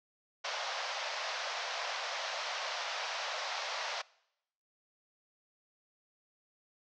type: band-pass noise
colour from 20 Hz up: pink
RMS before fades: -38 dBFS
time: 0.44-4.02 s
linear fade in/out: 10 ms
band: 560 to 5900 Hz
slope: 48 dB/octave
effects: noise-tail reverb RT60 0.8 s tail -23 dB re dry